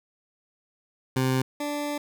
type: tone pair in turn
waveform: 20% pulse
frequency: 130.3 / 292.5 Hz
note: C3 / D4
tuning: -7 / -7 cents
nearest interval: octave + major second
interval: 1400 cents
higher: second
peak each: -17 / -23 dBFS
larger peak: first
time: 1.16-1.42 / 1.6-1.98 s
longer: second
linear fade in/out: 5 ms
effects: none